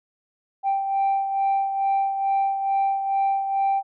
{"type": "beating tone pair", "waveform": "sine", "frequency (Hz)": [784, 786.3], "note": ["G5", "G5"], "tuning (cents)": [0, 5], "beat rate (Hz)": 2.3, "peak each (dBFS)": [-19, -27], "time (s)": [0.63, 3.83], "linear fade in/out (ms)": 50, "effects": ["tanh soft clip ceiling -16 dBFS"]}